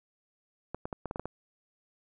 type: clicks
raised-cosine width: 1 ms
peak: -21 dBFS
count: 8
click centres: 0.746 / 0.855 / 0.928 / 1.057 / 1.111 / 1.159 / 1.196 / 1.256 s
effects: none